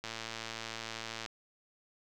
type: click train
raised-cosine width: 0.2 ms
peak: -22 dBFS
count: 139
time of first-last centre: 0.04-1.261 s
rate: 113 Hz
effects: none